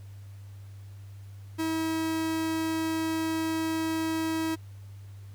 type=tone; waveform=45% pulse; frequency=321.7 Hz; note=E4; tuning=42 cents flat; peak=-27 dBFS; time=1.58-4.56 s; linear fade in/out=20 ms; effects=added 99 Hz sine -42 dBFS peak until 5.34 s + pink hiss -61 dBFS RMS until 5.34 s